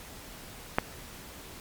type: click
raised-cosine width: 0.5 ms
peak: -7 dBFS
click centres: 0.785 s
effects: pink hiss -46 dBFS RMS until 1.6 s + MP3 96 kbps